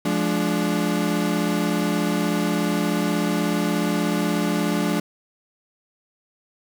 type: chord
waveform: 35% pulse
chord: D diminished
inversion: first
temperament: equal with one note detuned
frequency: 174.61 / 211.2 / 293.7 Hz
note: F3 / Ab3 / D4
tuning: 0 / +29 / 0 cents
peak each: -23 dBFS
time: 0.05-5 s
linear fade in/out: 5 ms
effects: 8-bit